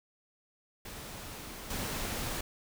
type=noise with level steps; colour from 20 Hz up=pink; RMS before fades=-44 / -36 dBFS; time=0.85-2.41 s; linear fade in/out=5 ms; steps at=1.7 s; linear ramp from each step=5 ms; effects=none